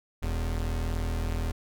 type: tone pair together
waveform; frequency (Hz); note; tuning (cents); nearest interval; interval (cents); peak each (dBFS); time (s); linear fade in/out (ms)
square; 40.32 / 82; E1 / E2; -38 / -9; octave; 1229; -30 / -32; 0.22-1.52; 10
effects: none